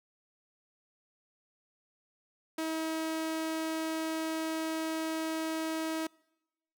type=tone; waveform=sawtooth; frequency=320 Hz; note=D#4; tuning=49 cents sharp; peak=-28 dBFS; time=2.58-6.07 s; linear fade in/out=5 ms; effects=noise-tail reverb RT60 0.9 s tail -25 dB re dry